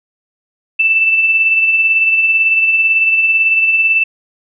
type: tone with tremolo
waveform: sine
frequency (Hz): 2652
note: E7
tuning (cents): +10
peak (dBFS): -7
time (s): 0.79-4.04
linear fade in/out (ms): 10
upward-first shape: sine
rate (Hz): 18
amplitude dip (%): 40
effects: none